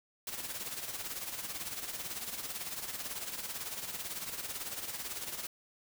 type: noise with tremolo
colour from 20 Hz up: white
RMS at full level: -38 dBFS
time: 0.27-5.47 s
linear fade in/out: 2 ms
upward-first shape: sine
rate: 18 Hz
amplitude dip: 60%
effects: none